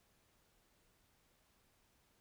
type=silence; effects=pink hiss -74 dBFS RMS until 2.2 s